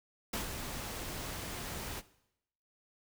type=noise with ADSR envelope; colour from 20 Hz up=pink; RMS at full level=-35 dBFS; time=0.33-2.02 s; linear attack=6 ms; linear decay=130 ms; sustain=-6 dB; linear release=36 ms; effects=noise-tail reverb RT60 0.8 s tail -18 dB re dry